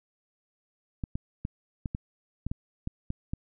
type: clicks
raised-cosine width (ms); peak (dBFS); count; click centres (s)
5; -19; 10; 1.038 / 1.155 / 1.451 / 1.858 / 1.949 / 2.466 / 2.515 / 2.874 / 3.104 / 3.335
effects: none